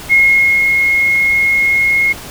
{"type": "tone with ADSR envelope", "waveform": "sine", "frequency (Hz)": 2157, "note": "C#7", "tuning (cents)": -48, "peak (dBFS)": -5, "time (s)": [0.09, 2.13], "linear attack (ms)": 36, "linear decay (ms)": 490, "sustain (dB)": -4, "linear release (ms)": 12, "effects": ["pink hiss -30 dBFS RMS until 2.3 s"]}